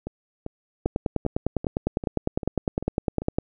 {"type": "two click trains", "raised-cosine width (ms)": 2, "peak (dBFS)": [-18, -9], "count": [9, 26], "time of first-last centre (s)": [[0.07, 3.22], [0.86, 3.385]], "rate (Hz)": [2.54, 9.9], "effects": []}